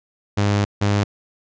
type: tone bursts at uneven times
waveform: sawtooth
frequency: 102 Hz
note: G#2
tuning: 31 cents flat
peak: -12 dBFS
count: 2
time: 0.37-0.65 / 0.81-1.04 s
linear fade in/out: 10 ms
effects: resampled to 16000 Hz